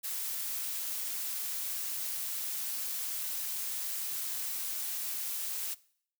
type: noise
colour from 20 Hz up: blue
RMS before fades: -36 dBFS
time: 0.03-5.75 s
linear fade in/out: 20 ms
effects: noise-tail reverb RT60 0.6 s tail -21 dB re dry